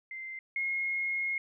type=tone pair in turn; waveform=sine; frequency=2083 / 2154 Hz; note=C7 / C7; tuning=-8 / +50 cents; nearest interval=minor second; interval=58 cents; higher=second; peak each=-38 / -29 dBFS; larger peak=second; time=0.11-0.39 / 0.56-1.38 s; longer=second; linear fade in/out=2 ms; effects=none